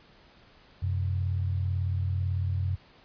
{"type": "tone pair together", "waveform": "sine", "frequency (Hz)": [91.85, 129.9], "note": ["F#2", "C3"], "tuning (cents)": [-12, -12], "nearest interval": "tritone", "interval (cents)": 600, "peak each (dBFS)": [-26, -34], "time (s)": [0.82, 2.76], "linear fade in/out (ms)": 10, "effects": ["pink hiss -57 dBFS RMS until 3.04 s", "resampled to 11025 Hz"]}